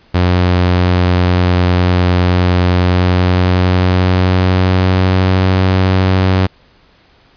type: tone with pitch glide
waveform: sawtooth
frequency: 89.8 to 93.83 Hz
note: F2 to F#2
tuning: +49 to +25 cents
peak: -5 dBFS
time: 0.14-6.47 s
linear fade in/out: 10 ms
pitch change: +76 cents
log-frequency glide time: 2.6-5.6 s
effects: pink hiss -49 dBFS RMS until 7.36 s + resampled to 11025 Hz